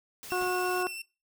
white noise, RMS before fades -44 dBFS, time 0.23-0.83 s, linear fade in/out 0 ms
sawtooth tone with vibrato, 2688 Hz, E7, 33 cents sharp, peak -34 dBFS, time 0.3-1.02 s, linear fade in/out 5 ms, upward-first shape square, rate 8.9 Hz, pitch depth 10 cents each way
harmonic tone, 363.4 Hz, F#4, 31 cents flat, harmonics 1 / 2 / 3 / 4, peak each -30 / -33 / -35 / -35 dBFS, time 0.32-0.87 s, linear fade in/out 0 ms
pink noise with exponential decay, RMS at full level -40 dBFS, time 0.41-0.59 s, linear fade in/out 5 ms, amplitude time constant 39 ms
effects noise-tail reverb RT60 0.3 s tail -21 dB re dry

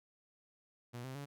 sawtooth tone with pitch steps, 120.8 / 130.97 / 142.01 Hz, B2 / C3 / C#3, -38 / +2 / +42 cents, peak -39 dBFS, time 0.93-1.26 s, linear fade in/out 20 ms, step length 110 ms, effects none

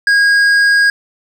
sine tone with hard clipping, 1636 Hz, G#6, 26 cents flat, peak -9 dBFS, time 0.07-0.9 s, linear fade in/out 2 ms, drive 7 dB, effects none

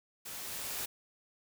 white noise with level ramp, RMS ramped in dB -44 to -37 dBFS, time 0.25-0.86 s, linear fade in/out 10 ms, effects none

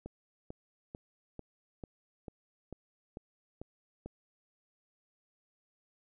click train, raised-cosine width 2 ms, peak -29 dBFS, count 10, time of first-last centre 0.06-4.06 s, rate 2.25 Hz, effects none

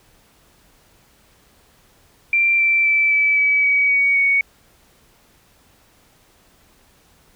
sine tone with pitch steps, 2361 / 2342 / 2323 / 2304 / 2286 / 2267 / 2249 / 2231 Hz, D7 / D7 / D7 / D7 / D7 / C#7 / C#7 / C#7, +9 / -5 / -20 / -34 / -47 / +38 / +24 / +11 cents, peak -13 dBFS, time 2.33-4.41 s, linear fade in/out 2 ms, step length 260 ms, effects pink hiss -55 dBFS RMS until 7.35 s

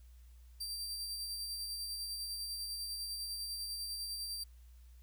sawtooth tone with tremolo, 4699 Hz, D8, in tune, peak -35 dBFS, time 0.6-4.44 s, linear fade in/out 10 ms, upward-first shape sine, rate 10 Hz, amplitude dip 30%, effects added 60 Hz sine -54 dBFS peak until 5.02 s + white hiss -72 dBFS RMS until 5.02 s

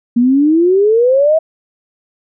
sine exponential sweep, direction up, 233.1 to 653 Hz, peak -7 dBFS, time 0.16-1.39 s, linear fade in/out 10 ms, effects none

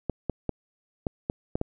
clicks, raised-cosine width 2 ms, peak -13 dBFS, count 7, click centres 0.097 / 0.297 / 0.493 / 1.068 / 1.299 / 1.555 / 1.614 s, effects none

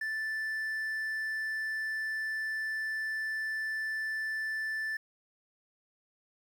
triangle tone with quantisation, 1760 Hz, A6, in tune, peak -30 dBFS, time 0.01-4.97 s, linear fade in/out 5 ms, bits 10, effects none

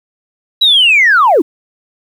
sine linear sweep, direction down, 3949 to 261.6 Hz, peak -4 dBFS, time 0.61-1.42 s, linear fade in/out 10 ms, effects tanh soft clip ceiling -1 dBFS + 7-bit

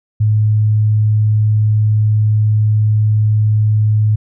sine tone, 107.1 Hz, A2, 46 cents flat, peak -9 dBFS, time 0.2-4.16 s, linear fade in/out 10 ms, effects none

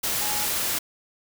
sine tone in noise, 838 Hz, G#5, 15 cents sharp, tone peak -34 dBFS, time 0.21-0.46 s, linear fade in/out 10 ms, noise white, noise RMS -26 dBFS, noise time 0.03-0.79 s, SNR -11 dB, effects none

